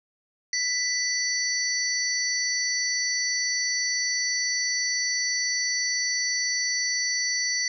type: tone cluster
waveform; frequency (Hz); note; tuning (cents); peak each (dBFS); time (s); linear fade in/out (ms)
sine; 1986 / 4532 / 5860; B6 / C#8 / F#8; +9 / +37 / -18; -28; 0.53-7.68; 2
effects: none

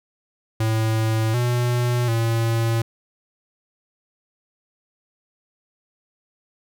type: tone with pitch steps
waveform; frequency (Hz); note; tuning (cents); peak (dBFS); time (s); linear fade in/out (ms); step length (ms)
square; 110.9 / 121.9 / 114.5; A2 / B2 / A#2; +14 / -22 / -31; -19; 0.6-2.82; 5; 740
effects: none

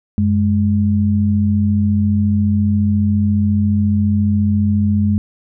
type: tone pair together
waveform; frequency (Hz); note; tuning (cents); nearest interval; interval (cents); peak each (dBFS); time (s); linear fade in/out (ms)
sine; 93.8 / 208.2; F#2 / G#3; +24 / +5; octave + major second; 1381; -15 / -14; 0.18-5.18; 0
effects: none

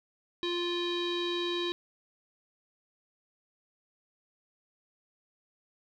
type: tone with low-pass filter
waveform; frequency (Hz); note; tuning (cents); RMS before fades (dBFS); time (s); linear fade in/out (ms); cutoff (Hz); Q
square; 349.2; F4; 0; -32; 0.43-1.72; 0; 3700; 8.2
effects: none

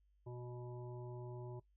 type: harmonic tone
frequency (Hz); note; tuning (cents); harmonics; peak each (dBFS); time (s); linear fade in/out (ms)
122.7; B2; -11; 1 / 3 / 5 / 7 / 8; -47 / -50 / -58 / -61 / -63; 0.26-1.6; 10
effects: noise-tail reverb RT60 0.1 s tail -19 dB re dry + added 50 Hz sine -70 dBFS peak until 1.76 s

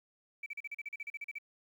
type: tone bursts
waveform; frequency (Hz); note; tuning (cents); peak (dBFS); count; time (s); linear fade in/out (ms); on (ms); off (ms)
sine; 2310; D7; -29; -37; 14; 0.43-1.385; 5; 32; 39
effects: tanh soft clip ceiling -33 dBFS + 11-bit

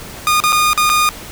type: tone with dropouts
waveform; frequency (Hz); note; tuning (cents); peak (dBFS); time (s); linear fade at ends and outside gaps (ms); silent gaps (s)
sawtooth; 1223; D#6; -30; -7; 0.27-1.09; 0; 0.402-0.438 / 0.523-0.528 / 0.732-0.776 / 0.894-0.899
effects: pink hiss -32 dBFS RMS until 1.31 s

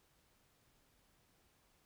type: silence
effects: pink hiss -73 dBFS RMS until 1.85 s

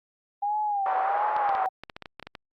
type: tone with vibrato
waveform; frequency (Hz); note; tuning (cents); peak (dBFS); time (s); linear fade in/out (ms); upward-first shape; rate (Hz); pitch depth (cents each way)
sine; 802; G5; +39; -24; 0.42-1.69; 10; sine; 1.4; 100
type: band-pass noise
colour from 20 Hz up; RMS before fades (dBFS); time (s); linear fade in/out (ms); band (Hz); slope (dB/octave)
white; -30; 0.86-1.66; 0; 620 to 1200; 24
type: clicks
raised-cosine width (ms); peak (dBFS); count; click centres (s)
0.3; -22; 12; 1.365 / 1.492 / 1.551 / 1.836 / 1.898 / 1.965 / 2.023 / 2.058 / 2.197 / 2.227 / 2.27 / 2.352
effects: Opus 48 kbps

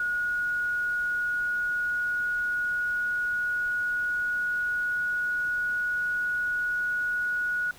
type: tone with pitch glide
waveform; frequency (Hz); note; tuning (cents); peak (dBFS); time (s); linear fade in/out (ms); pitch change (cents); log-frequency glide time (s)
sine; 1449 to 1458.2; F#6 to F#6; -37 to -26; -25; 0-7.71; 2; +11; 0.98-6.03
effects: pink hiss -51 dBFS RMS until 7.78 s

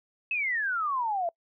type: exponential sweep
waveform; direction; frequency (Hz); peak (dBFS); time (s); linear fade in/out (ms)
sine; down; 2637 to 659.3; -26; 0.31-1.29; 2
effects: noise-tail reverb RT60 0.1 s tail -25 dB re dry

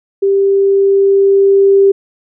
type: tone with level ramp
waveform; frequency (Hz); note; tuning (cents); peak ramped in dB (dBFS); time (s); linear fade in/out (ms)
sine; 393.8; G4; +8; -8 to -4; 0.22-1.92; 10
effects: none

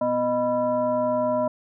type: tone with frequency modulation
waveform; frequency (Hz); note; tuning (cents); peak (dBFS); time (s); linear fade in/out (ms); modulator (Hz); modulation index
sine; 617; D#5; -15; -20; 0.01-1.48; 5; 369; 0.88
effects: none

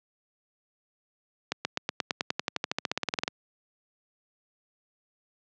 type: accelerating click train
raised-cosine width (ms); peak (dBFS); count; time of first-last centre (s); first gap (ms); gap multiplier
0.2; -9; 23; 1.52-3.279; 130; 0.95
effects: high-pass 150 Hz 12 dB/octave + low-pass 6000 Hz 12 dB/octave

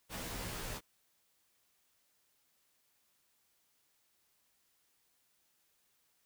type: noise with comb filter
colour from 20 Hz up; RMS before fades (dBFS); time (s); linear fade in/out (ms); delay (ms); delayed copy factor
pink; -42; 0.09-0.81; 50; 14; -0.75
effects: white hiss -75 dBFS RMS until 6.25 s

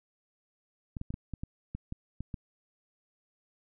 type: clicks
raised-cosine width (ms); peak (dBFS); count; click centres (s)
5; -24; 10; 0.968 / 1.014 / 1.105 / 1.141 / 1.337 / 1.435 / 1.75 / 1.924 / 2.206 / 2.342
effects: none

